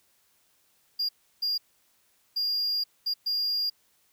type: tone bursts at uneven times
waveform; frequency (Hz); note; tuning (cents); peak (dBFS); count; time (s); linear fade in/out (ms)
triangle; 4818; D8; +43; -24; 5; 0.99-1.09 / 1.42-1.58 / 2.36-2.84 / 3.06-3.14 / 3.26-3.7; 10
effects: white hiss -67 dBFS RMS until 4.12 s